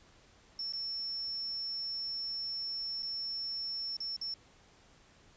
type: tone with dropouts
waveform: sine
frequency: 5400 Hz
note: E8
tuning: 41 cents sharp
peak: -35 dBFS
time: 0.59-4.34 s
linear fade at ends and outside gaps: 2 ms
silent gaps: 0.724-0.734 / 3.024-3.029 / 3.968-4.003 / 4.165-4.213 s
effects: pink hiss -62 dBFS RMS until 5.36 s + resampled to 16000 Hz